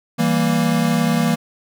square chord, E diminished, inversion none, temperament equal, 164.81 / 196 / 233.1 Hz, E3 / G3 / Bb3, 0 / 0 / 0 cents, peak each -20 / -23 / -19 dBFS, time 0.18-1.36 s, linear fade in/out 20 ms, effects none

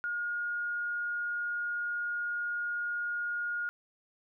sine tone, 1429 Hz, F6, 39 cents sharp, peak -31 dBFS, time 0.04-3.69 s, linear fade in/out 0 ms, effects none

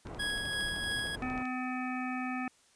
pink low-pass noise, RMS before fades -43 dBFS, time 0.05-1.43 s, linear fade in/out 5 ms, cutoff 1100 Hz, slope 12 dB/octave
click train, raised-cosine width 0.2 ms, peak -33 dBFS, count 19, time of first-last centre 0.07-1.455 s, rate 13 Hz
25% pulse tone with tremolo, 1661.2 Hz, G#6, in tune, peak -27 dBFS, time 0.19-1.16 s, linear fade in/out 10 ms, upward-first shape triangle, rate 3 Hz, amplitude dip 40%
harmonic tone, 254 Hz, B3, 49 cents sharp, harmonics 1 / 3 / 5 / 7 / 9 / 10, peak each -35 / -40 / -42 / -43 / -45 / -45 dBFS, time 1.22-2.48 s, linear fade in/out 2 ms
effects white hiss -65 dBFS RMS until 2.75 s + resampled to 22050 Hz

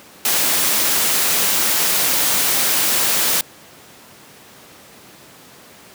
white noise, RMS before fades -17 dBFS, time 0.25-3.41 s, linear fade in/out 2 ms, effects pink hiss -43 dBFS RMS until 5.94 s + high-pass 150 Hz 12 dB/octave

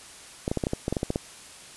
clicks, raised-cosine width 2 ms, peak -12 dBFS, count 12, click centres 0.479 / 0.515 / 0.573 / 0.638 / 0.669 / 0.734 / 0.881 / 0.926 / 0.968 / 1.031 / 1.104 / 1.159 s, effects white hiss -46 dBFS RMS until 1.76 s + resampled to 24000 Hz

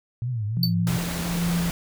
sine tone with vibrato, 114.2 Hz, A#2, 35 cents flat, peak -24 dBFS, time 0.22-0.97 s, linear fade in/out 0 ms, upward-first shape triangle, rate 3.2 Hz, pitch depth 210 cents each way
sine tone with tremolo, 171.8 Hz, F3, 28 cents flat, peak -21 dBFS, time 0.57-1.7 s, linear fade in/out 0 ms, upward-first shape sine, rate 1.3 Hz, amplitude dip 60%
square tone with exponential decay, 4528 Hz, C#8, 36 cents sharp, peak -18 dBFS, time 0.63-0.74 s, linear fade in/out 2 ms, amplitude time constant 23 ms
pink noise, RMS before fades -31 dBFS, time 0.87-1.71 s, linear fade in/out 0 ms
effects none

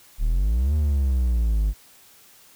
triangle exponential two-way sweep, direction up then down, 34.65 to 77 to 49.37 Hz, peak -16 dBFS, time 0.18-1.74 s, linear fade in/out 50 ms, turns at 0.75 s, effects white hiss -52 dBFS RMS until 2.55 s

